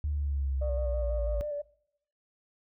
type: linear sweep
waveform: sine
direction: down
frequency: 74.8 to 54 Hz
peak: -27 dBFS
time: 0.04-1.41 s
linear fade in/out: 0 ms
type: tone with vibrato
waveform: sine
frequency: 587.3 Hz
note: D5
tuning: in tune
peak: -31 dBFS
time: 0.61-1.62 s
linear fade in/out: 10 ms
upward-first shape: square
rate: 6.1 Hz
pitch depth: 25 cents each way
effects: noise-tail reverb RT60 0.7 s tail -21 dB re dry + tanh soft clip ceiling -22 dBFS